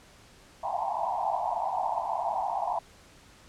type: band-pass noise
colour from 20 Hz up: pink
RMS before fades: -30 dBFS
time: 0.63-2.79 s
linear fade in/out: 5 ms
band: 670 to 990 Hz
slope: 96 dB/octave
effects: pink hiss -55 dBFS RMS until 3.48 s + low-pass 9000 Hz 12 dB/octave